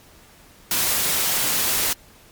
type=noise; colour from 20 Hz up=white; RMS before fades=-21 dBFS; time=0.71-1.93 s; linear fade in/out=2 ms; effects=pink hiss -50 dBFS RMS until 2.31 s + MP3 96 kbps